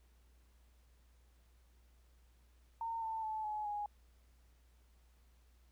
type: tone with pitch steps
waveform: sine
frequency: 913 / 891.1 / 869.8 / 848.9 / 828.6 Hz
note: A#5 / A5 / A5 / G#5 / G#5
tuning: -36 / +22 / -20 / +38 / -4 cents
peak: -37 dBFS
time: 2.81-3.86 s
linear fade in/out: 2 ms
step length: 210 ms
effects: added 60 Hz sine -64 dBFS peak until 5.71 s + pink hiss -75 dBFS RMS until 5.71 s